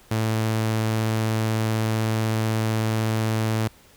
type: tone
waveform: sawtooth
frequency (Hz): 110.5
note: A2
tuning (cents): +8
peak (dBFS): -17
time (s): 0.11-3.68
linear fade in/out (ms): 5
effects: pink hiss -53 dBFS RMS until 3.96 s